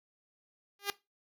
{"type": "tone with exponential growth", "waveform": "5% pulse", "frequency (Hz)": 403.2, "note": "G4", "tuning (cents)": 49, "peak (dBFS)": -17, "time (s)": [0.79, 0.9], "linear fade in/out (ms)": 1, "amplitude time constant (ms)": 23, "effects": ["noise-tail reverb RT60 0.2 s tail -17 dB re dry"]}